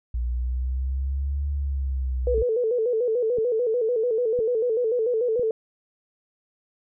sine exponential two-way sweep, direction up then down, 58.9 to 71.8 to 60.5 Hz, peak -23 dBFS, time 0.14-2.43 s, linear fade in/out 5 ms, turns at 1.49 s
sine tone with vibrato, 466.2 Hz, A#4, in tune, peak -20 dBFS, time 2.27-5.51 s, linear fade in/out 2 ms, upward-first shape square, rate 6.8 Hz, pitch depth 92 cents each way
click train, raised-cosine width 3 ms, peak -24 dBFS, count 4, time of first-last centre 2.38-5.395 s, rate 0.995 Hz
effects none

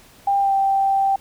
sine tone with pitch glide, 796 to 782.3 Hz, G5 to G5, +26 to -4 cents, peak -15 dBFS, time 0.27-1.16 s, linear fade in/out 5 ms, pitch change -30 cents, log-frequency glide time 0.39-0.53 s, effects pink hiss -49 dBFS RMS until 1.2 s

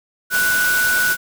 sine tone in noise, 1480 Hz, F#6, in tune, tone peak -15 dBFS, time 0.3-1.17 s, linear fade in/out 50 ms, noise white, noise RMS -23 dBFS, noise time 0.3-1.17 s, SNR +5 dB, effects none

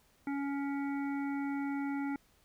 harmonic tone, 280 Hz, C#4, 18 cents sharp, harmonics 1 / 3 / 5 / 7 / 8, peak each -33 / -43 / -47 / -50 / -51 dBFS, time 0.27-2.16 s, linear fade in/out 2 ms, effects pink hiss -68 dBFS RMS until 2.44 s

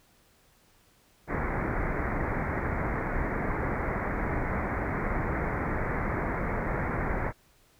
pink low-pass noise, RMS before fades -30 dBFS, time 1.27-7.33 s, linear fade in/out 50 ms, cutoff 2200 Hz, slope 96 dB/octave, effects pink hiss -63 dBFS RMS until 7.79 s

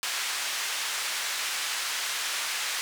pink band-pass noise, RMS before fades -31 dBFS, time 0.03-2.81 s, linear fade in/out 0 ms, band 1500 to 9100 Hz, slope 12 dB/octave, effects none

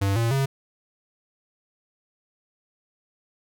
square tone with pitch steps, 98.5 / 115.6 / 136.1 Hz, G2 / A#2 / C#3, +9 / -14 / -31 cents, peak -21 dBFS, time 0.01-0.46 s, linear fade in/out 10 ms, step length 150 ms, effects none

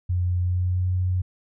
sine tone with pitch glide, 89.4 to 91.38 Hz, F2 to F#2, +41 to -21 cents, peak -20 dBFS, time 0.09-1.22 s, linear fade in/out 10 ms, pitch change +38 cents, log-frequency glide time 0.42-0.88 s, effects none

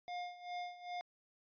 square tone with tremolo, 711 Hz, F5, 31 cents sharp, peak -40 dBFS, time 0.08-1.01 s, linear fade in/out 0 ms, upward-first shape sine, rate 2.5 Hz, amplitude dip 80%, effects resampled to 11025 Hz

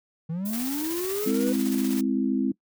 triangle linear sweep, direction up, 155.56 to 505 Hz, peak -25 dBFS, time 0.29-1.53 s, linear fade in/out 10 ms
violet noise, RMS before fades -36 dBFS, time 0.45-1.29 s, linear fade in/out 10 ms
white noise with tremolo, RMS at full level -36 dBFS, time 0.53-2.01 s, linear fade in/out 2 ms, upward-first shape square, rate 16 Hz, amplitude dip 35%
sine chord, Ab augmented, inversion none, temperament equal, 207.7 / 261.6 / 329.6 Hz, Ab3 / C4 / E4, 0 / 0 / 0 cents, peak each -27 / -24 / -29 dBFS, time 1.26-2.52 s, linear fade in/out 5 ms
effects noise-tail reverb RT60 0.1 s tail -22 dB re dry

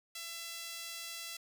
sawtooth tone with high-pass filter, 671 Hz, E5, 31 cents sharp, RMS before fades -44 dBFS, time 0.15-1.37 s, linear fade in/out 5 ms, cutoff 3100 Hz, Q 0.82, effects none

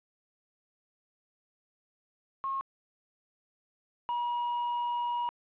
sine / triangle tone pair in turn, 1082 / 960.1 Hz, C#6 / B5, -42 / -49 cents, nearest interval major second, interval 207 cents, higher first, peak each -30 / -27 dBFS, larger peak second, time 2.44-2.61 / 4.09-5.29 s, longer second, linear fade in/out 0 ms, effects resampled to 8000 Hz + 10-bit

